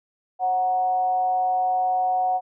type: tone with frequency modulation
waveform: sine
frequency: 738 Hz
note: F#5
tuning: 5 cents flat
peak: -19 dBFS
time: 0.39-2.41 s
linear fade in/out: 50 ms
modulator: 198 Hz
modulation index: 0.32
effects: none